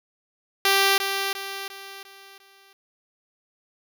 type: tone with echo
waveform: 5% pulse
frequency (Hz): 392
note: G4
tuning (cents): 0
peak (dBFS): -6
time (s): 0.65-0.98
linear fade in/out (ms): 2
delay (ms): 350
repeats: 5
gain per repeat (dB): -7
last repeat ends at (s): 2.73
effects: none